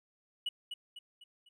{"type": "tone with echo", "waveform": "triangle", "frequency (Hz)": 2930, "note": "F#7", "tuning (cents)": -18, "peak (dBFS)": -29, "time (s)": [0.46, 0.49], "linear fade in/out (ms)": 5, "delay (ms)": 250, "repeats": 4, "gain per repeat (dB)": -7, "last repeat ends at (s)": 1.49, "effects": ["tanh soft clip ceiling -27 dBFS"]}